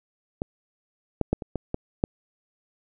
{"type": "clicks", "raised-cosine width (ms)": 2, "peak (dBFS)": [-14, -9, -8, -20, -14, -13, -7], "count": 7, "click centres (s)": [0.419, 1.213, 1.33, 1.422, 1.557, 1.744, 2.039], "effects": []}